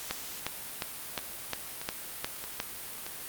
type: two click trains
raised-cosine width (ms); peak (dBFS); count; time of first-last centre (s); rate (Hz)
0.2; -13 / -21; 8 / 4; 0.11-2.601 / 1.19-3.065; 2.81 / 1.6
effects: white hiss -41 dBFS RMS until 3.28 s + Opus 48 kbps